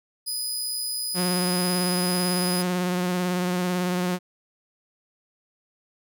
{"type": "tone", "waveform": "20% pulse", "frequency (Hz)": 4981, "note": "D#8", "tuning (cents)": 1, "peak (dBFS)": -21, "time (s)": [0.26, 2.63], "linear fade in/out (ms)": 20}
{"type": "tone with vibrato", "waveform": "sawtooth", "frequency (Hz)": 180, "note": "F#3", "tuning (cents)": -47, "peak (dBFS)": -19, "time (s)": [1.14, 4.19], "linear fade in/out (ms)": 50, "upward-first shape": "sine", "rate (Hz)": 18, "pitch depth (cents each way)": 26}
{"effects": []}